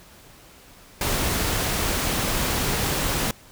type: noise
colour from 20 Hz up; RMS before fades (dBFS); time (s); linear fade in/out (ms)
pink; -24; 1.01-3.31; 2
effects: pink hiss -49 dBFS RMS until 3.51 s